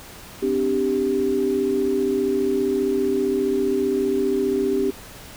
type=chord; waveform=sine; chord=C suspended second; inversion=none; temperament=equal with one note detuned; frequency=258.6 / 293.7 / 392 Hz; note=C4 / D4 / G4; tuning=-20 / 0 / 0 cents; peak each=-25 / -26 / -20 dBFS; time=0.42-4.91 s; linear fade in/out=10 ms; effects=pink hiss -41 dBFS RMS until 5.36 s